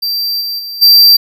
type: tone with level steps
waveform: square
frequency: 4696 Hz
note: D8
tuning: 1 cent flat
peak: -14 / -17 / -22 / -3 dBFS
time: 0.02-1.17 s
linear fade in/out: 10 ms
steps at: 0.4 / 0.58 / 0.81 s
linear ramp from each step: 20 ms
effects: none